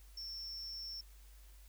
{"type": "tone with amplitude modulation", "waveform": "triangle", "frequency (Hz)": 5420, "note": "E8", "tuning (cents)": 47, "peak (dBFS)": -39, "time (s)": [0.17, 1.01], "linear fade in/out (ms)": 5, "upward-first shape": "sine", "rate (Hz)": 209, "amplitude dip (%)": 55, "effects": ["added 50 Hz sine -55 dBFS peak until 1.68 s", "white hiss -66 dBFS RMS until 1.68 s"]}